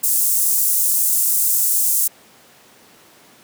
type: high-pass noise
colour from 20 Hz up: pink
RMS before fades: -17 dBFS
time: 0.03-2.08 s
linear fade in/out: 10 ms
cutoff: 8100 Hz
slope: 24 dB/octave
effects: pink hiss -48 dBFS RMS until 3.43 s + high-pass 200 Hz 12 dB/octave